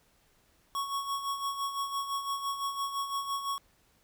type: tone with tremolo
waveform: square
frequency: 1108.7 Hz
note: C#6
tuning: in tune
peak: -30 dBFS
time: 0.75-3.58 s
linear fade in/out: 0 ms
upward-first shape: sine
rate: 5.9 Hz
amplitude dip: 60%
effects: pink hiss -67 dBFS RMS until 4.03 s